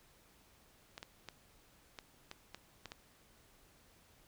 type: clicks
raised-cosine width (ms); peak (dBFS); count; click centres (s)
0.2; -28; 8; 0.979 / 1.029 / 1.287 / 1.988 / 2.314 / 2.546 / 2.857 / 2.919
effects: pink hiss -66 dBFS RMS until 4.27 s